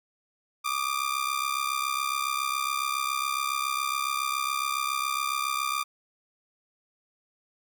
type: ring-modulated tone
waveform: sawtooth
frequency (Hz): 1194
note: D6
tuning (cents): +28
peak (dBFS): -20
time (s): 0.64-5.84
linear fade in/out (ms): 20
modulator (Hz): 33.6
effects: none